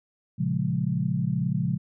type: chord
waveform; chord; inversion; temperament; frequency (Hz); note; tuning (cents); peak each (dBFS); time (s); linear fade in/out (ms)
sine; Bb minor seventh; none; equal with one note detuned; 116.54 / 138.59 / 175.32 / 207.7; Bb2 / Db3 / F3 / Ab3; 0 / 0 / +7 / 0; -31 / -27 / -27 / -32; 0.38-1.78; 20
effects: none